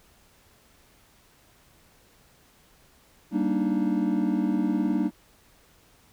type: chord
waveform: triangle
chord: Eb major seventh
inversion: first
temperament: just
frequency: 194.45 / 233.3 / 291.7 / 311.1 Hz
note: G3 / Bb3 / D4 / Eb4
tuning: -14 / +2 / -12 / 0 cents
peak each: -26 dBFS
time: 3.31-5.11 s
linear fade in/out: 50 ms
effects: pink hiss -59 dBFS RMS until 6.12 s